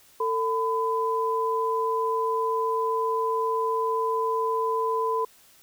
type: tone pair together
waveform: sine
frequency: 448.1 / 1006 Hz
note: A4 / B5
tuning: +32 / +32 cents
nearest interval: octave + major second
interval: 1400 cents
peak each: -26 / -25 dBFS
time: 0.2-5.25 s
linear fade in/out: 5 ms
effects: white hiss -56 dBFS RMS until 5.62 s